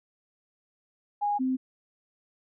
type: tone pair in turn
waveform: sine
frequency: 823 / 259.2 Hz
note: G#5 / C4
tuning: -16 / -16 cents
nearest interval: octave + minor sixth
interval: 2000 cents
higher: first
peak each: -24 dBFS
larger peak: neither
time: 1.21-1.39 / 1.39-1.57 s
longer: neither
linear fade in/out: 20 ms
effects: none